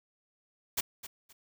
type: noise with echo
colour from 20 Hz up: white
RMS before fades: -30 dBFS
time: 0.77-0.81 s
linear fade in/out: 10 ms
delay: 260 ms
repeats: 2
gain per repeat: -13 dB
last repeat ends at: 1.33 s
effects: none